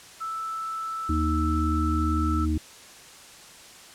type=tone; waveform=sine; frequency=1318.5 Hz; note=E6; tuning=in tune; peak=-29 dBFS; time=0.2-2.46 s; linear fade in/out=20 ms
type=harmonic tone; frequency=77.78 Hz; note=D#2; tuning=in tune; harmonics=1 / 3 / 4; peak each=-24 / -31 / -27 dBFS; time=1.09-2.58 s; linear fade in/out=5 ms
effects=white hiss -47 dBFS RMS until 3.94 s + low-pass 9000 Hz 12 dB/octave